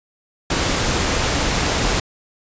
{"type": "noise", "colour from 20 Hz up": "pink", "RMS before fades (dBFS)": -19, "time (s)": [0.5, 2], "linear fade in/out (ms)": 5, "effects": ["resampled to 16000 Hz"]}